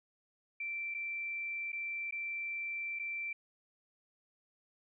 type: tone with dropouts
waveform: sine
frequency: 2344 Hz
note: D7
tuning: 4 cents flat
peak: -36 dBFS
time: 0.6-3.33 s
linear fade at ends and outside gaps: 5 ms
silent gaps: 0.942-0.946 / 1.72-1.728 / 2.11-2.123 / 2.99-2.995 s
effects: none